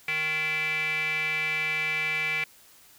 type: tone with band-pass filter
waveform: square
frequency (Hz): 155.56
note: D#3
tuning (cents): 0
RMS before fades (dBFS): -28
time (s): 0.08-2.44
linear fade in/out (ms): 2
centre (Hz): 2300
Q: 8.6
effects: white hiss -55 dBFS RMS until 2.98 s